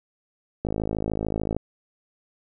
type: click train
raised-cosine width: 2 ms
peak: -13 dBFS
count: 50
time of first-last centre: 0.65-1.566 s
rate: 53.5 Hz
effects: none